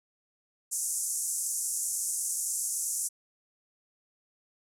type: band-pass noise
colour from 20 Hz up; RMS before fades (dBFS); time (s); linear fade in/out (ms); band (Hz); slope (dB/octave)
white; -32; 0.71-3.09; 20; 6200 to 11000; 48
effects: none